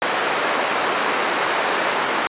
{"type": "band-pass noise", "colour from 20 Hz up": "white", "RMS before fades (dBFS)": -21, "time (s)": [0.02, 2.27], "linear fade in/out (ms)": 0, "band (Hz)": [350, 1600], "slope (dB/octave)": 12, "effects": ["resampled to 8000 Hz"]}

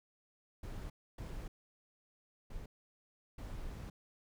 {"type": "noise bursts at uneven times", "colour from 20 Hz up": "brown", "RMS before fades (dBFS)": -44, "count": 4, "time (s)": [[0.63, 0.9], [1.18, 1.48], [2.5, 2.66], [3.38, 3.9]], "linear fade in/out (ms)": 5, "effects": []}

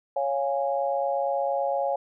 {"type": "chord", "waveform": "sine", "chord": "Db major", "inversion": "none", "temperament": "equal with one note detuned", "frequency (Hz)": [554.4, 698.5, 827.3], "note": ["Db5", "F5", "Ab5"], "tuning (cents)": [0, 0, -7], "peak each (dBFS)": [-26, -29, -29], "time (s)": [0.16, 1.96], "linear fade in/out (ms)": 5, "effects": []}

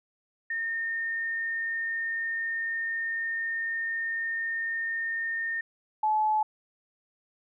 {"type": "tone pair in turn", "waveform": "sine", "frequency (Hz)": [1826, 859.8], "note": ["A#6", "A5"], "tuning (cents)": [-36, -40], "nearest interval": "octave + minor second", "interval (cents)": 1304, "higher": "first", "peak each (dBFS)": [-28, -22], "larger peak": "second", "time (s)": [[0.5, 5.61], [6.03, 6.43]], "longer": "first", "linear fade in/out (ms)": 5, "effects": []}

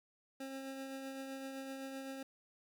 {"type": "tone with tremolo", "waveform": "25% pulse", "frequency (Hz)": 268.6, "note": "C4", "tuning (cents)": 46, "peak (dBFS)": -38, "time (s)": [0.4, 2.23], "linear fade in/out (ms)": 5, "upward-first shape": "triangle", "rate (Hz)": 7.8, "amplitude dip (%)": 35, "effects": []}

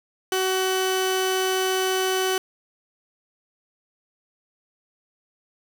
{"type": "tone pair together", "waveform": "sawtooth", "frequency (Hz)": [376.2, 1504.8], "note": ["F#4", "F#6"], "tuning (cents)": [29, 29], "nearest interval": "2 octaves", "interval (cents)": 2400, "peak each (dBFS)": [-18, -22], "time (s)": [0.32, 2.38], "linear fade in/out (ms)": 2, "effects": []}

